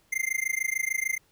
square tone with amplitude modulation, 2093 Hz, C7, in tune, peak -23 dBFS, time 0.12-1.18 s, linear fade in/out 10 ms, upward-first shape sine, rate 26.7 Hz, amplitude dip 100%, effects pink hiss -65 dBFS RMS until 1.31 s

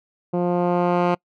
10% pulse tone with low-pass filter sweep, 176.2 Hz, F3, 16 cents sharp, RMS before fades -20 dBFS, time 0.33-1.15 s, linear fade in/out 10 ms, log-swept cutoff 510 to 2000 Hz, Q 0.71, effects noise-tail reverb RT60 0.1 s tail -26 dB re dry

